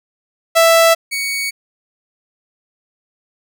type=tone pair in turn; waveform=sawtooth; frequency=661 / 2235 Hz; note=E5 / C#7; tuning=+5 / +14 cents; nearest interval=octave + major sixth; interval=2109 cents; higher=second; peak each=-4 / -15 dBFS; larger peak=first; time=0.55-0.95 / 1.11-1.51 s; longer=neither; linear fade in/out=20 ms; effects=none